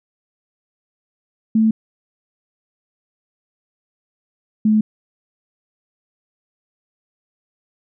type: tone pair in turn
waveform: sine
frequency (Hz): 220.6 / 215.3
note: A3 / A3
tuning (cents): +5 / -37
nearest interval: unison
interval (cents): 42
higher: first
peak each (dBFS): -11 / -11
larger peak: neither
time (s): 1.55-1.71 / 4.65-4.81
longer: neither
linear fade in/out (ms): 5
effects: none